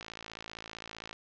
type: click train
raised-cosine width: 0.2 ms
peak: -24 dBFS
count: 63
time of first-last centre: 0.01-1.129 s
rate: 55.4 Hz
effects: low-pass 5000 Hz 12 dB/octave